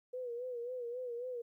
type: tone with vibrato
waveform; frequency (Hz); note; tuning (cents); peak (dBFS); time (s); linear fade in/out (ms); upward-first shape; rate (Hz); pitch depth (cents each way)
sine; 489.1; B4; -17; -38; 0.13-1.42; 10; sine; 3.7; 74
effects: 13-bit